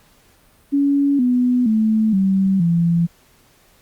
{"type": "tone with pitch steps", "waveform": "sine", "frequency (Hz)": [281.7, 248.1, 218.5, 192.41, 169.45], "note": ["C#4", "B3", "A3", "G3", "E3"], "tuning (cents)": [28, 8, -12, -32, 48], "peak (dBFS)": -13, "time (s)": [0.72, 3.07], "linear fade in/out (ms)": 20, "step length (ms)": 470, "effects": ["pink hiss -54 dBFS RMS until 3.81 s", "Opus 48 kbps"]}